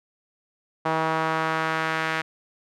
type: tone with band-pass filter sweep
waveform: sawtooth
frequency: 160 Hz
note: D#3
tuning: 49 cents sharp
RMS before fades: -25 dBFS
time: 0.85-2.22 s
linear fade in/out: 10 ms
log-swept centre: 950 to 1800 Hz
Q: 1.5
effects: none